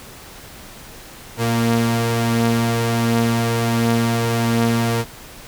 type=tone pair together; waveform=sawtooth; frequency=116.54 / 231.7 Hz; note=A#2 / A#3; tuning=0 / -10 cents; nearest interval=octave; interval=1190 cents; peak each=-15 dBFS; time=1.37-5.05 s; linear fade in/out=50 ms; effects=pink hiss -39 dBFS RMS until 5.47 s